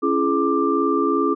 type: tone cluster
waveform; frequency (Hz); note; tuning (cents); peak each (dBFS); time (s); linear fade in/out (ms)
sine; 276.4 / 339.2 / 421.8 / 1182; C#4 / E4 / G#4 / D6; -5 / +50 / +27 / +11; -22; 0.02-1.35; 20
effects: none